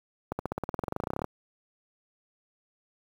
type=accelerating click train; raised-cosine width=1 ms; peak=-16 dBFS; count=22; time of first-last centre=0.32-1.243 s; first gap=70 ms; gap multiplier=0.95; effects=high-pass 60 Hz 12 dB/octave + 8-bit